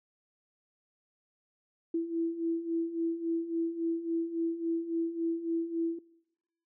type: beating tone pair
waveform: sine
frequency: 329.6 / 333.2 Hz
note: E4 / E4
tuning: 0 / +19 cents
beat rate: 3.6 Hz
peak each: -36 / -30 dBFS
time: 1.94-5.99 s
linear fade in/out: 5 ms
effects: noise-tail reverb RT60 0.9 s tail -22 dB re dry